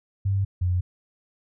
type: tone pair in turn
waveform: sine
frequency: 98 / 89.9 Hz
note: G2 / F#2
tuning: 0 / -49 cents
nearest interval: minor second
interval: 149 cents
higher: first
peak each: -20 dBFS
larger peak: neither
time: 0.25-0.45 / 0.61-0.81 s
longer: neither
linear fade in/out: 10 ms
effects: none